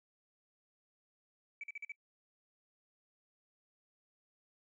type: tone bursts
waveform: sine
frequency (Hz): 2300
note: D7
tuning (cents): -37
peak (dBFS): -40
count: 5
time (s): 1.61-1.92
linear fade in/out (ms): 2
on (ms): 26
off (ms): 45
effects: noise-tail reverb RT60 0.1 s tail -24 dB re dry + tanh soft clip ceiling -36 dBFS